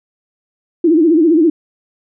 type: tone with vibrato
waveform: sine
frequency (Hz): 323.9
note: E4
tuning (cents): -30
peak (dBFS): -7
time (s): 0.84-1.5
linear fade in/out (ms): 5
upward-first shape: sine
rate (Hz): 15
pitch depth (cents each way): 130
effects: none